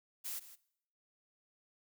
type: noise with echo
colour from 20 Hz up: blue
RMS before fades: -41 dBFS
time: 0.24-0.4 s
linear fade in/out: 20 ms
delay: 160 ms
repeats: 1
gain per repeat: -14 dB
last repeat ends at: 0.56 s
effects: noise-tail reverb RT60 0.7 s tail -20 dB re dry